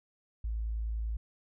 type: tone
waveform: sine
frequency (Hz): 55.1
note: A1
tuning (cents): +3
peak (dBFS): -31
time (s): 0.44-1.17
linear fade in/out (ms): 5
effects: none